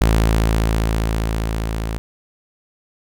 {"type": "tone with level ramp", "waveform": "sawtooth", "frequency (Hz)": 55, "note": "A1", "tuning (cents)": 0, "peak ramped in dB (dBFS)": [-8, -18], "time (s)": [0.01, 1.98], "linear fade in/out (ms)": 0, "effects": []}